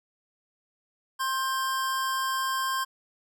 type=tone pair together; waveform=square; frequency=1057.9 / 1576 Hz; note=C6 / G6; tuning=+19 / +9 cents; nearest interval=perfect fifth; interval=690 cents; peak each=-28 / -33 dBFS; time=1.19-2.85 s; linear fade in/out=20 ms; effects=none